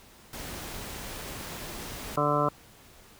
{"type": "noise", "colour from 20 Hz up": "pink", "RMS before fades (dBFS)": -39, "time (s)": [0.33, 2.16], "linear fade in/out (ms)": 2}
{"type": "harmonic tone", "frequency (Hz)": 146.83, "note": "D3", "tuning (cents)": 0, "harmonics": [1, 2, 3, 4, 5, 7, 8, 9], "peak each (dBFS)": [-31, -32, -32, -29, -34, -29, -33, -30], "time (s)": [2.17, 2.49], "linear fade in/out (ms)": 5}
{"effects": ["pink hiss -54 dBFS RMS until 3.19 s"]}